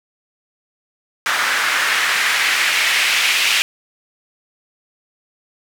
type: noise with band-pass filter sweep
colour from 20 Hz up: white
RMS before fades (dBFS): -17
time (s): 1.26-3.62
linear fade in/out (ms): 0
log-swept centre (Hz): 1500 to 2600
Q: 1.9
effects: none